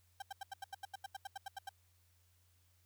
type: tone bursts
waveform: 35% pulse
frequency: 785 Hz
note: G5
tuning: 2 cents sharp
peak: -40 dBFS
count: 15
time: 0.2-1.692 s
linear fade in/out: 5 ms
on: 22 ms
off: 83 ms
effects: added 88 Hz sine -70 dBFS peak until 2.85 s + white hiss -75 dBFS RMS until 2.85 s